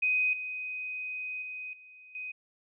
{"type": "tone with level steps", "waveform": "sine", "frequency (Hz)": 2506, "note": "D#7", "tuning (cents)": 12, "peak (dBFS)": [-24, -34, -37, -50, -36], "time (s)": [0.02, 2.32], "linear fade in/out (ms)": 10, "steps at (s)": [0.33, 1.42, 1.73, 2.15], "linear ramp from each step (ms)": 2, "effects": []}